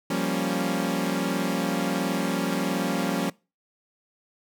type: chord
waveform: sawtooth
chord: G half-diminished seventh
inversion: third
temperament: equal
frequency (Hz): 174.61 / 196 / 233.1 / 277.2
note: F3 / G3 / Bb3 / Db4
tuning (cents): 0 / 0 / 0 / 0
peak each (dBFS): -26 / -26 / -27 / -25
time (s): 0.1-3.3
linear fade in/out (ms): 5
effects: noise-tail reverb RT60 0.3 s tail -24 dB re dry